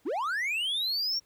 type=linear sweep; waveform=triangle; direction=up; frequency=226.3 to 5630 Hz; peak=-26 dBFS; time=0.05-1.2 s; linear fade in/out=20 ms; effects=pink hiss -67 dBFS RMS until 1.25 s